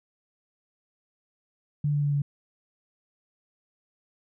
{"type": "tone with pitch steps", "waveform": "sine", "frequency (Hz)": [146.8, 145.53, 144.28, 143.03], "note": ["D3", "D3", "D3", "D3"], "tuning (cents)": [0, -15, -30, -45], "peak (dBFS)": -22, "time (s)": [1.84, 2.22], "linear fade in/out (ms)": 5, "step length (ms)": 95, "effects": []}